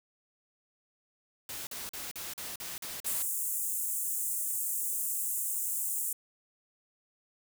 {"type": "noise bursts", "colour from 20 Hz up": "white", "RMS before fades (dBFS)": -40, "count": 8, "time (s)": [1.49, 3.224], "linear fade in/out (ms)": 2, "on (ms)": 180, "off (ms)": 42}
{"type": "high-pass noise", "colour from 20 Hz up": "pink", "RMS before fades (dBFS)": -33, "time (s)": [3.06, 6.13], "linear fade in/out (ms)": 5, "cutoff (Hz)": 7400, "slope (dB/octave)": 48}
{"effects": []}